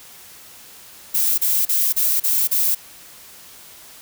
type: noise bursts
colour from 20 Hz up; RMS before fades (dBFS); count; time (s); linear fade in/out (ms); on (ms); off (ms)
violet; -18; 6; 1.14-2.75; 10; 240; 34
effects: white hiss -43 dBFS RMS until 4.01 s